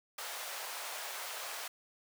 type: high-pass noise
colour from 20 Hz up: pink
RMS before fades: -42 dBFS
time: 0.18-1.68 s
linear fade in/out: 5 ms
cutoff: 600 Hz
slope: 24 dB/octave
effects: none